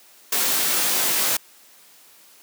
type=noise with comb filter; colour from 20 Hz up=white; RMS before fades=-21 dBFS; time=0.32-1.37 s; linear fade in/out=5 ms; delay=19 ms; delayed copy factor=-0.85; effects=white hiss -51 dBFS RMS until 2.42 s + high-pass 200 Hz 12 dB/octave